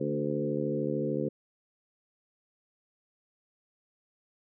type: harmonic tone with a mistuned harmonic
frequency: 73.42 Hz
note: D2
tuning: in tune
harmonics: 2 / 3 / 4 / 5 / 6 / 7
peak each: -35 / -35 / -35 / -35 / -35 / -35 dBFS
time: 0-1.29 s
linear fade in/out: 10 ms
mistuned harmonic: 4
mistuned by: -20 cents
effects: none